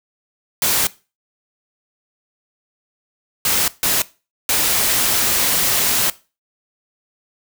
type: noise bursts at uneven times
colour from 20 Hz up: white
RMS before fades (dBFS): -17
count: 4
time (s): 0.62-0.87 / 3.45-3.68 / 3.83-4.02 / 4.49-6.1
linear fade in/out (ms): 2
effects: noise-tail reverb RT60 0.3 s tail -19 dB re dry